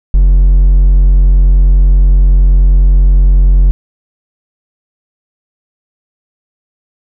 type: tone with hard clipping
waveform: triangle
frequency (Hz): 45.23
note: F#1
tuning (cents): -39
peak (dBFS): -4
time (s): 0.14-3.71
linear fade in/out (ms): 0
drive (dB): 6
effects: none